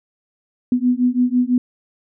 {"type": "beating tone pair", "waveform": "sine", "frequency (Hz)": [245.2, 251.2], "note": ["B3", "B3"], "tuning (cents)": [-12, 30], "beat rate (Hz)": 6, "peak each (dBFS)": -17, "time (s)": [0.72, 1.58], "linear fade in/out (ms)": 2, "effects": []}